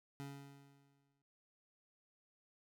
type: tone with exponential decay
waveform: 25% pulse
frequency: 140 Hz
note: C#3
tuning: 18 cents sharp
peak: -40 dBFS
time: 0.2-1.22 s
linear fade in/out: 0 ms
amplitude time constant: 220 ms
effects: none